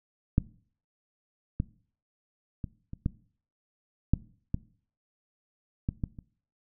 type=clicks; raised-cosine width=5 ms; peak=-9 / -15 / -21 / -26 / -14 / -9 / -15 / -15 / -17 / -30 dBFS; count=10; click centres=0.381 / 1.601 / 2.642 / 2.934 / 3.061 / 4.136 / 4.544 / 5.889 / 6.038 / 6.188 s; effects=noise-tail reverb RT60 0.5 s tail -20 dB re dry